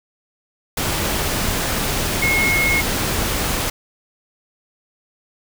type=tone in noise; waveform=sine; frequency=2167 Hz; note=C#7; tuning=40 cents flat; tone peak=-16 dBFS; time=2.22-2.81 s; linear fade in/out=5 ms; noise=pink; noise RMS=-21 dBFS; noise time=0.77-3.7 s; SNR=+2 dB; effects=none